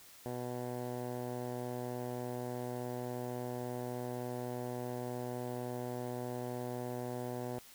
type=tone with low-pass filter; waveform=10% pulse; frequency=123.47 Hz; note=B2; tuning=in tune; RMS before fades=-40 dBFS; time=0.26-7.59 s; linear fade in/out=0 ms; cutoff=910 Hz; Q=1; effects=white hiss -57 dBFS RMS until 7.74 s